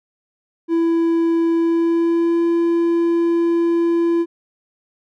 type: tone with pitch glide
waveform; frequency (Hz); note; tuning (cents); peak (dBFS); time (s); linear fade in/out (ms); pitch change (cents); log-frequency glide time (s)
triangle; 332.7 to 338.1; E4 to E4; +16 to +44; -12; 0.68-4.26; 50; +28; 1.55-2.45
effects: none